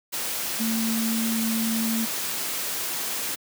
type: tone in noise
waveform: sine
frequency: 225.3 Hz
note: A3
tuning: 41 cents sharp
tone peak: -23 dBFS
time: 0.59-2.06 s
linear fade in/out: 20 ms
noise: white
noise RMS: -29 dBFS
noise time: 0.12-3.36 s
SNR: +3 dB
effects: high-pass 150 Hz 12 dB/octave

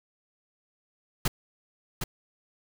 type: noise with echo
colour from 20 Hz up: pink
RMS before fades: -25 dBFS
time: 1.25-1.28 s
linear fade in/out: 5 ms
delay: 760 ms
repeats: 1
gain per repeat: -6 dB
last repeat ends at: 2.04 s
effects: none

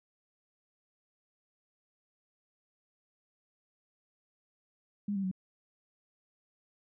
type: tone with pitch steps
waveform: sine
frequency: 204.2 / 195.32 / 186.82 Hz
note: G#3 / G3 / F#3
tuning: -29 / -6 / +17 cents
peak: -30 dBFS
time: 5.08-5.314 s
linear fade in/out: 5 ms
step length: 78 ms
effects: none

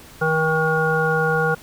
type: harmonic tone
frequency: 158.9 Hz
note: D#3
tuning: 37 cents sharp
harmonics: 1 / 3 / 5 / 7 / 9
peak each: -23 / -21 / -25 / -29 / -21 dBFS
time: 0.21-1.55 s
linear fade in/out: 10 ms
effects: pink hiss -44 dBFS RMS until 1.62 s

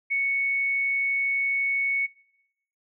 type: tone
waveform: sine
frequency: 2217 Hz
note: C#7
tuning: in tune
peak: -22 dBFS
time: 0.1-2.07 s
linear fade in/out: 20 ms
effects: noise-tail reverb RT60 0.9 s tail -24 dB re dry

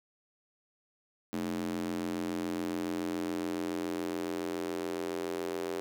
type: tone with high-pass filter sweep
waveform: square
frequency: 43.56 Hz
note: F1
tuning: 4 cents flat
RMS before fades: -35 dBFS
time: 1.33-5.8 s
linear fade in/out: 0 ms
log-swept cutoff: 250 to 390 Hz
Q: 3.5
effects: none

